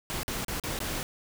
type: noise with dropouts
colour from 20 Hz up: pink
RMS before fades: -33 dBFS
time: 0.1-1.03 s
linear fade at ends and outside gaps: 0 ms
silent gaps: 0.232-0.28 / 0.447-0.482 / 0.598-0.637 / 0.789-0.803 s
effects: none